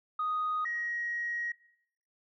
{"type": "tone pair in turn", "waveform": "sine", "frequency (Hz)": [1244.5, 1892.3], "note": ["D#6", "A#6"], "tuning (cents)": [0, 25], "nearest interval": "perfect fifth", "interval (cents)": 725, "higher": "second", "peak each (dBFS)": [-28, -31], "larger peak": "first", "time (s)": [[0.19, 0.65], [0.65, 1.52]], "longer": "second", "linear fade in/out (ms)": 5, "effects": ["noise-tail reverb RT60 0.7 s tail -20 dB re dry", "tanh soft clip ceiling -25 dBFS"]}